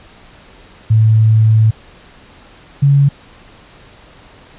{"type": "tone pair in turn", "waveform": "sine", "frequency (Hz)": [110, 140.44], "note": ["A2", "C#3"], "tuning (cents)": [0, 23], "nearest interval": "major third", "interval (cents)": 423, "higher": "second", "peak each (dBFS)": -6, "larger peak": "neither", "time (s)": [[0.9, 1.71], [2.82, 3.09]], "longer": "first", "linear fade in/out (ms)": 10, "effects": ["pink hiss -42 dBFS RMS until 4.58 s", "resampled to 8000 Hz"]}